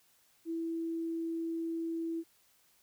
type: tone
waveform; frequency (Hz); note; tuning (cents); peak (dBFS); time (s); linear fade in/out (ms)
sine; 330; E4; +2; -33; 0.45-2.24; 50
effects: white hiss -68 dBFS RMS until 2.82 s